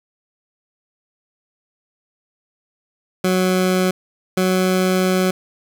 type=tone pair in turn; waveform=20% pulse; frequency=184.7 / 185.43 Hz; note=F#3 / F#3; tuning=-3 / +4 cents; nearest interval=unison; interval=7 cents; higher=second; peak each=-10 dBFS; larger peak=neither; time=3.24-3.91 / 4.37-5.31 s; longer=second; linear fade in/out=5 ms; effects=none